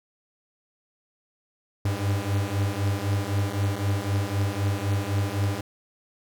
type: beating tone pair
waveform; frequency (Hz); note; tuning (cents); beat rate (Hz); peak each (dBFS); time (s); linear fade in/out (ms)
45% pulse; 97.9 / 101.8; G2 / G#2; -2 / -34; 3.9; -27 / -26; 1.85-5.61; 5
effects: none